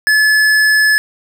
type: tone with tanh clipping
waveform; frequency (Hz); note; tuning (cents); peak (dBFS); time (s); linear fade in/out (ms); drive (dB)
sine; 1720; A6; -40; -10; 0.07-0.98; 0; 16
effects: none